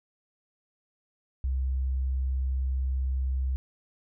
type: tone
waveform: sine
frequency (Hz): 65.4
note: C2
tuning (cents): 0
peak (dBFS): -25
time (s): 1.44-3.56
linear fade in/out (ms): 0
effects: none